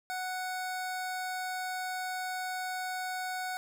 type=tone; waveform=25% pulse; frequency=740 Hz; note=F#5; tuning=in tune; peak=-30 dBFS; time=0.1-3.57 s; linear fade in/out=0 ms; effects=none

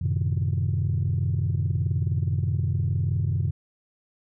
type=chord; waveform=sine; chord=F# diminished seventh; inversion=none; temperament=equal with one note detuned; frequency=92.5 / 111.41 / 130.81 / 155.56 Hz; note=F#2 / A2 / C3 / Eb3; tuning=0 / +22 / 0 / 0 cents; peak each=-24 / -28 / -26 / -29 dBFS; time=0.01-3.51 s; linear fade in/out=10 ms; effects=tanh soft clip ceiling -16 dBFS

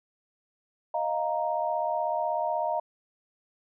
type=chord; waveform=sine; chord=Eb suspended second; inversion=none; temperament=equal; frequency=622.3 / 698.5 / 932.3 Hz; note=Eb5 / F5 / Bb5; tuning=0 / 0 / 0 cents; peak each=-30 dBFS; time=0.94-2.8 s; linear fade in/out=5 ms; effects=none

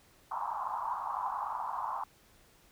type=band-pass noise; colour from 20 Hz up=pink; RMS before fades=-36 dBFS; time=0.31-2.04 s; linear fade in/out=5 ms; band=850 to 1100 Hz; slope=48 dB/octave; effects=pink hiss -63 dBFS RMS until 2.71 s

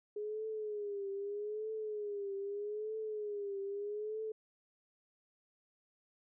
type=tone with vibrato; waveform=sine; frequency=415.3 Hz; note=G#4; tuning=in tune; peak=-37 dBFS; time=0.16-4.32 s; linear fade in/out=5 ms; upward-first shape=triangle; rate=0.8 Hz; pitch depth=100 cents each way; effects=none

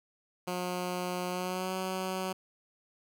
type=tone with pitch glide; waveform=10% pulse; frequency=180 to 187.32 Hz; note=F#3 to F#3; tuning=-47 to +22 cents; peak=-24 dBFS; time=0.47-2.33 s; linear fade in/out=10 ms; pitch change=+69 cents; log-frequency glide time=1.29-1.74 s; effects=none

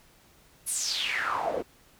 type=noise with band-pass filter sweep; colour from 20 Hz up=pink; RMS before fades=-30 dBFS; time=0.66-1.63 s; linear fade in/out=20 ms; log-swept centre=11000 to 400 Hz; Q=6.2; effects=pink hiss -59 dBFS RMS until 1.99 s

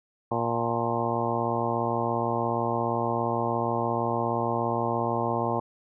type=harmonic tone with a mistuned harmonic; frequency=117.2 Hz; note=A#2; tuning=10 cents sharp; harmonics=1 / 2 / 3 / 4 / 5 / 6 / 7 / 8 / 9; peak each=-33 / -33 / -33 / -33 / -33 / -33 / -33 / -33 / -33 dBFS; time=0.31-5.6 s; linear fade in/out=5 ms; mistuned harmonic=8; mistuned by=-58 cents; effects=none

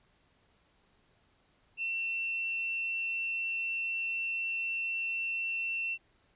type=tone with frequency modulation; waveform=sine; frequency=2698 Hz; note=E7; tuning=40 cents sharp; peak=-31 dBFS; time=1.77-5.98 s; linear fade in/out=50 ms; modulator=84.9 Hz; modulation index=0.29; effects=pink hiss -69 dBFS RMS until 6.35 s + resampled to 8000 Hz

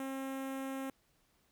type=tone with notch filter; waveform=sawtooth; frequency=268.1 Hz; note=C4; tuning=42 cents sharp; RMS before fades=-40 dBFS; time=0-0.9 s; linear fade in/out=2 ms; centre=4600 Hz; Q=0.88; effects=pink hiss -73 dBFS RMS until 1.51 s

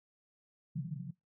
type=band-pass noise; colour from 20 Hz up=white; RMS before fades=-40 dBFS; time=0.75-1.11 s; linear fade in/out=10 ms; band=130 to 190 Hz; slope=96 dB/octave; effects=noise-tail reverb RT60 0.2 s tail -22 dB re dry

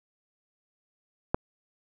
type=click; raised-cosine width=1 ms; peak=-9 dBFS; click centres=1.345 s; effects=none

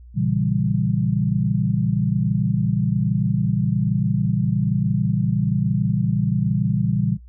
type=chord; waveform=sine; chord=A# diminished seventh; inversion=none; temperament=equal with one note detuned; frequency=117.42 / 138.59 / 164.81 / 196 Hz; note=A#2 / C#3 / E3 / G3; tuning=+13 / 0 / 0 / 0 cents; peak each=-23 dBFS; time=0.14-7.18 s; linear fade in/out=50 ms; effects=noise-tail reverb RT60 0.1 s tail -20 dB re dry + added 60 Hz sine -40 dBFS peak until 7.28 s

